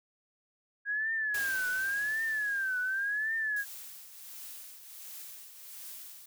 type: tone with vibrato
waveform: sine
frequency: 1637 Hz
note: G#6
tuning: 25 cents flat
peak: -29 dBFS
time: 0.85-3.65 s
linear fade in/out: 50 ms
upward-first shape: triangle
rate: 0.9 Hz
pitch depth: 180 cents each way
type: noise with exponential decay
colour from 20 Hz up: white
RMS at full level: -39 dBFS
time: 1.34-4.89 s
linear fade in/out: 5 ms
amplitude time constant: 770 ms
type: noise with tremolo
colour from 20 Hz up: blue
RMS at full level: -44 dBFS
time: 3.56-6.26 s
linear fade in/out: 5 ms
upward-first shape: triangle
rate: 1.4 Hz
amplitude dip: 60%
effects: none